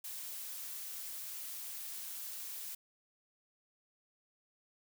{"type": "noise", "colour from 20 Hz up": "blue", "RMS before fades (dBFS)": -44, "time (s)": [0.04, 2.75], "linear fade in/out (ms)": 5, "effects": []}